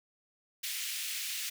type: high-pass noise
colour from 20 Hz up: pink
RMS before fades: -37 dBFS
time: 0.63-1.5 s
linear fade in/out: 10 ms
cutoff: 2200 Hz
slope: 24 dB/octave
effects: none